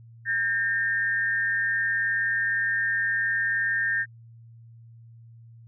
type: tone pair together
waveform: sine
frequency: 1601.7 / 1821 Hz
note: G6 / A#6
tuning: +37 / -41 cents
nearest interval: major second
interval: 222 cents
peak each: -27 / -24 dBFS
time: 0.25-4.06 s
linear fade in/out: 50 ms
effects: added 115 Hz sine -46 dBFS peak until 5.67 s